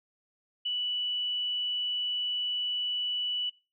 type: tone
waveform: sine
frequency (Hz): 2960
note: F#7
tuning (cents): 0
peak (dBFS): -28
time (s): 0.65-3.5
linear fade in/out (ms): 10
effects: noise-tail reverb RT60 0.3 s tail -21 dB re dry